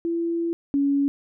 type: tone pair in turn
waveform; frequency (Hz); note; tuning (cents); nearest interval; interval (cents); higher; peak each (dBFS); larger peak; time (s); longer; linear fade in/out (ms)
sine; 336.7 / 280.7; E4 / C#4; +37 / +22; minor third; 315; first; -22 / -18; second; 0.05-0.53 / 0.74-1.08; first; 0
effects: none